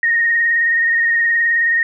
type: tone with vibrato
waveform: sine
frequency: 1857 Hz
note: A#6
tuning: 7 cents flat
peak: -12 dBFS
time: 0.03-1.83 s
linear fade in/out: 2 ms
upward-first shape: sine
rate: 19 Hz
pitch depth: 27 cents each way
effects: none